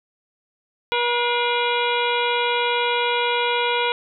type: harmonic tone with a mistuned harmonic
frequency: 480.8 Hz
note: B4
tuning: 46 cents flat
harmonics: 1 / 2 / 3 / 4 / 5 / 6 / 7 / 8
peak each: -24 / -23 / -28 / -31 / -27 / -30 / -29 / -33 dBFS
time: 0.92-3.92 s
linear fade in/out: 0 ms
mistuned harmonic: 4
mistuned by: +140 cents
effects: none